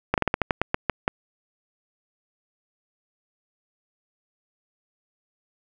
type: slowing click train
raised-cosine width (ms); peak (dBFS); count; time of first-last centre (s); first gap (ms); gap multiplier
0.5; -5; 11; 0.14-1.079; 38; 1.19
effects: none